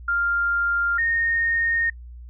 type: tone pair in turn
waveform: sine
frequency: 1396.9 / 1844.8 Hz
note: F6 / A#6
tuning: 0 / -19 cents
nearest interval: perfect fourth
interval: 481 cents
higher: second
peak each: -19 / -19 dBFS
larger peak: neither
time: 0.08-0.98 / 0.98-1.9 s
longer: second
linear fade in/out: 5 ms
effects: noise-tail reverb RT60 0.1 s tail -24 dB re dry + added 60 Hz sine -37 dBFS peak until 2.29 s